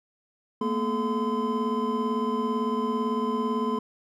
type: tone cluster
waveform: triangle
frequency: 223.4 / 241.3 / 430.2 / 1024 Hz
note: A3 / B3 / A4 / C6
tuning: +27 / -40 / -39 / -38 cents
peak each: -28 dBFS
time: 0.61-3.79 s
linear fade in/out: 5 ms
effects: none